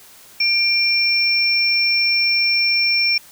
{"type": "tone pair together", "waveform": "sine", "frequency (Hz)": [2372, 5427], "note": ["D7", "E8"], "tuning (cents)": [17, 49], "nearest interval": "octave + major second", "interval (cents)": 1432, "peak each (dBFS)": -17, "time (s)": [0.4, 3.18], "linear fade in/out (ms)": 5, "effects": ["white hiss -45 dBFS RMS until 3.31 s"]}